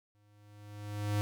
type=tone with exponential growth; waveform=square; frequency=103.83 Hz; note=G#2; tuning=in tune; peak=-28 dBFS; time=0.15-1.21 s; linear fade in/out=0 ms; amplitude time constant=230 ms; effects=none